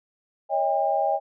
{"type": "tone cluster", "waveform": "sine", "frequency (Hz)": [558, 637, 802], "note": ["C#5", "D#5", "G5"], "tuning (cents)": [11, 41, 39], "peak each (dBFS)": [-27, -25, -23], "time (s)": [0.49, 1.2], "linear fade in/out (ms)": 50, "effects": []}